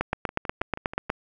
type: two click trains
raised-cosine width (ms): 0.5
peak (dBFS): -9 / -20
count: 10 / 7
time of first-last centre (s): 0.01-1.101 / 0.13-1.096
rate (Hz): 8.25 / 6.21
effects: none